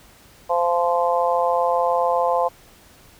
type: harmonic tone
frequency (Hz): 173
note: F3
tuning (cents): -16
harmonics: 3 / 4 / 5 / 6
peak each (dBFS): -21 / -22 / -23 / -24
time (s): 0.49-2.49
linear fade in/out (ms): 20
effects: pink hiss -50 dBFS RMS until 3.19 s